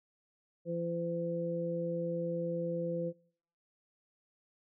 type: harmonic tone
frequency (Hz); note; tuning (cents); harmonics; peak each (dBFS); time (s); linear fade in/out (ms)
170; F3; -46; 1 / 2 / 3; -37 / -41 / -35; 0.65-3.13; 50
effects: noise-tail reverb RT60 0.6 s tail -24 dB re dry